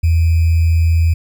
sine tone with sample-and-hold, 82.41 Hz, E2, in tune, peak -9 dBFS, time 0.03-1.14 s, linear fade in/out 10 ms, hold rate 2450 Hz, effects none

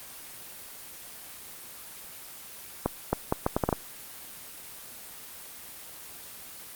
accelerating click train, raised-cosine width 1 ms, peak -9 dBFS, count 8, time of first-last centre 2.86-3.728 s, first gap 270 ms, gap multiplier 0.72, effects white hiss -44 dBFS RMS until 6.75 s + Opus 24 kbps

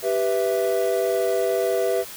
triangle chord, E minor, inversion first, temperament equal, 392 / 493.9 / 659.3 Hz, G4 / B4 / E5, 0 / 0 / 0 cents, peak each -22 dBFS, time 0.02-2.05 s, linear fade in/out 50 ms, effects white hiss -38 dBFS RMS until 2.16 s

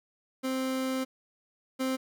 30% pulse tone pair in turn, 261.6 / 261.6 Hz, C4 / C4, 0 / 0 cents, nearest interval unison, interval 0 cents, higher neither, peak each -26 / -25 dBFS, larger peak second, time 0.43-1.05 / 1.79-1.97 s, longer first, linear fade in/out 20 ms, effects none

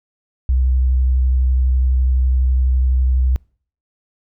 sine tone with vibrato, 63.9 Hz, C2, 40 cents flat, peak -12 dBFS, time 0.49-3.36 s, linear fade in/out 0 ms, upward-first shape triangle, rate 12 Hz, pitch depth 27 cents each way, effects noise-tail reverb RT60 0.5 s tail -26 dB re dry

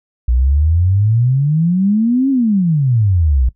sine exponential two-way sweep, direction up then down, 58.27 to 277.2 to 58.27 Hz, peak -10 dBFS, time 0.28-3.49 s, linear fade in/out 5 ms, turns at 2.3 s, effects noise-tail reverb RT60 0.1 s tail -17 dB re dry

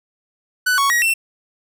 45% pulse tone with pitch steps, 1493 / 1112 / 1902 / 2695 Hz, F#6 / C#6 / A#6 / E7, +15 / +5 / +34 / +38 cents, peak -14 dBFS, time 0.66-1.14 s, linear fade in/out 10 ms, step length 120 ms, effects none

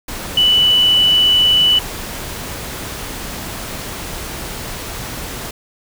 sine tone in noise, 2972 Hz, F#7, 7 cents sharp, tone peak -9 dBFS, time 0.37-1.79 s, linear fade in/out 5 ms, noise pink, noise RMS -27 dBFS, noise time 0.08-5.51 s, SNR +15 dB, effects none

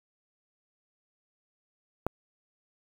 click, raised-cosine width 1 ms, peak -13 dBFS, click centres 2.066 s, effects 7-bit

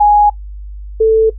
sine tone pair in turn, 830.6 / 442.5 Hz, G#5 / A4, 0 / +10 cents, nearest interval major seventh, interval 1090 cents, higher first, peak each -5 dBFS, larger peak neither, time 0-0.3 / 1-1.3 s, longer neither, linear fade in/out 10 ms, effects noise-tail reverb RT60 0.1 s tail -18 dB re dry + added 50 Hz sine -25 dBFS peak until 1.38 s

